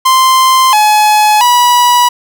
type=tone with pitch steps; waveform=45% pulse; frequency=1043 / 848 / 976 Hz; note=C6 / G#5 / B5; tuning=-6 / +36 / -21 cents; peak=-5 dBFS; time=0.05-2.09 s; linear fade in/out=10 ms; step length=680 ms; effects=none